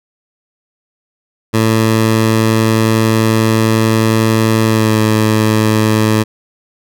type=tone with pitch glide; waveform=15% pulse; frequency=111.2 to 108.97 Hz; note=A2 to A2; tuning=+19 to -16 cents; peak=-3 dBFS; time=1.53-6.24 s; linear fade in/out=20 ms; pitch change=-35 cents; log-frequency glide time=4.63-4.97 s; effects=none